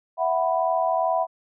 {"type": "chord", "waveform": "sine", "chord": "E suspended second", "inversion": "none", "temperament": "just", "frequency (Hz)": [659.3, 741.7, 988.9], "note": ["E5", "F#5", "B5"], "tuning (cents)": [0, 4, 2], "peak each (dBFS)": [-23, -24, -26], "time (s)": [0.17, 1.27], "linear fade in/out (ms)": 50, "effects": []}